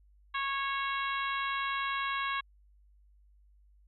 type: harmonic tone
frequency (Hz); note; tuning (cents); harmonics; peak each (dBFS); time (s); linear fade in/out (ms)
550; C#5; -14; 2 / 3 / 4 / 5 / 6 / 7; -33 / -37 / -39 / -41 / -43 / -44; 0.34-2.41; 10
effects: added 50 Hz sine -59 dBFS peak until 3.87 s